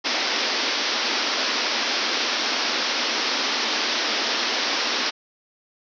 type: band-pass noise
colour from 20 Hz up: white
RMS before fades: -24 dBFS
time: 0.04-5.11 s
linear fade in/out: 20 ms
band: 220 to 5700 Hz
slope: 96 dB/octave
effects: none